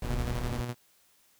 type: noise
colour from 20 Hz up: brown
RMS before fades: -33 dBFS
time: 0.02-0.61 s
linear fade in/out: 2 ms
type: tone with tremolo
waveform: sawtooth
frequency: 121.1 Hz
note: B2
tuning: 34 cents flat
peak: -27 dBFS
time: 0.02-0.75 s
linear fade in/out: 50 ms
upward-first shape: square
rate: 12 Hz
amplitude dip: 40%
effects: white hiss -65 dBFS RMS until 1.39 s